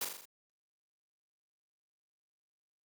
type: noise with echo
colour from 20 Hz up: white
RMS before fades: -35 dBFS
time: 0.01-0.05 s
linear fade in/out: 5 ms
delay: 41 ms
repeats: 5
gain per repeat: -4 dB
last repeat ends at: 0.255 s
effects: high-pass 200 Hz 12 dB/octave + Opus 48 kbps